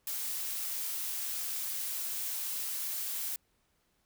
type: noise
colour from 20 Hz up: blue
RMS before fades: -36 dBFS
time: 0.07-3.36 s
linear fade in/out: 2 ms
effects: pink hiss -74 dBFS RMS until 4.05 s